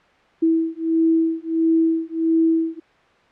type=beating tone pair; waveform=sine; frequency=325.3 / 326.8 Hz; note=E4 / E4; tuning=-23 / -15 cents; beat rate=1.5 Hz; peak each=-19 dBFS; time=0.42-2.8 s; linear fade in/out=10 ms; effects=white hiss -54 dBFS RMS until 3.31 s + low-pass 2000 Hz 12 dB/octave